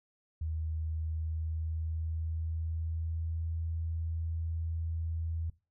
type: tone with pitch glide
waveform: sine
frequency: 79.3 to 81.86 Hz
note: D#2 to E2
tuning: +33 to -12 cents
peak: -32 dBFS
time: 0.41-5.5 s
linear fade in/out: 5 ms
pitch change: +55 cents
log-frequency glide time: 0.78-3.57 s
effects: noise-tail reverb RT60 0.3 s tail -20 dB re dry